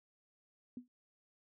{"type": "tone with exponential decay", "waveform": "sine", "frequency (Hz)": 246.9, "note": "B3", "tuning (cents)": 0, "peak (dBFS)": -39, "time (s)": [0.77, 0.88], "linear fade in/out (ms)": 2, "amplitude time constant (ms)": 23, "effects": []}